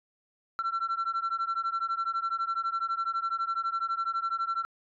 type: beating tone pair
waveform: sine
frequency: 1344 / 1356 Hz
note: E6 / E6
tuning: +33 / +49 cents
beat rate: 12 Hz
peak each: -29 / -29 dBFS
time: 0.59-4.65 s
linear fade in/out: 0 ms
effects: tanh soft clip ceiling -25 dBFS